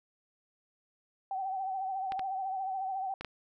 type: tone with vibrato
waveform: sine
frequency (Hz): 766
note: G5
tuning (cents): -40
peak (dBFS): -32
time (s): 1.31-3.14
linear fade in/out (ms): 2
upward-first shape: sine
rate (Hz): 14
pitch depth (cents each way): 50
type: clicks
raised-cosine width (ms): 0.3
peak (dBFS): -23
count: 4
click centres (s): 2.121 / 2.194 / 3.21 / 3.247
effects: none

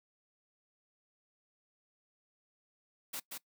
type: noise with echo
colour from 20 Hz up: white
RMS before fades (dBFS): -40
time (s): 3.13-3.2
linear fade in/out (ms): 10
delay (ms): 180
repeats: 1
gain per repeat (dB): -3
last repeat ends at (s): 3.38
effects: noise-tail reverb RT60 0.1 s tail -20 dB re dry + high-pass 200 Hz 12 dB/octave

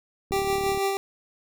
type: click train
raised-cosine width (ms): 3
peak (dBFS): -24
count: 18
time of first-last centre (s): 0.31-0.774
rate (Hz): 36.6
type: tone with tremolo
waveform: 25% pulse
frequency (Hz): 392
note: G4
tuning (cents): 0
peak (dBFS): -18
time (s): 0.32-0.97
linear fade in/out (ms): 0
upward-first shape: sine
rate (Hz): 6.1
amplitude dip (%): 35
effects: none

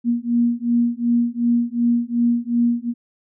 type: beating tone pair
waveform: sine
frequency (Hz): 236.1 / 238.8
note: A#3 / A#3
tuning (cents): +22 / +42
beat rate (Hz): 2.7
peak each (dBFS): -19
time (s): 0.04-2.94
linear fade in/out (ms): 50
effects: none

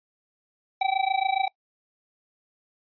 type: tone with amplitude modulation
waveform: square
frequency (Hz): 771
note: G5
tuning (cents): -29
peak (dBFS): -19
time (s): 0.81-1.48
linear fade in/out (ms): 5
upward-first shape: sine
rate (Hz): 27.2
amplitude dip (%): 90
effects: noise-tail reverb RT60 0.1 s tail -24 dB re dry + resampled to 11025 Hz

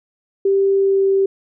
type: tone with pitch glide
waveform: sine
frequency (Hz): 392 to 389.3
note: G4 to G4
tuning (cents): 0 to -12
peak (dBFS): -12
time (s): 0.45-1.26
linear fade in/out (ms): 5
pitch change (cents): -12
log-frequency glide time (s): 0.75-1.05
effects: none

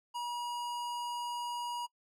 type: tone with hard clipping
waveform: sine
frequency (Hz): 960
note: B5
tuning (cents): -49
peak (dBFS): -37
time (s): 0.14-1.87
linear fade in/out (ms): 20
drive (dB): 17
effects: noise-tail reverb RT60 0.1 s tail -24 dB re dry

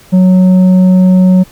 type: tone with tanh clipping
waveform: triangle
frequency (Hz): 184.6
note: F#3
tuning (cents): -4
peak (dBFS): -4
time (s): 0.12-1.44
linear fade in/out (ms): 20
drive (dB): 10
effects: pink hiss -40 dBFS RMS until 1.51 s

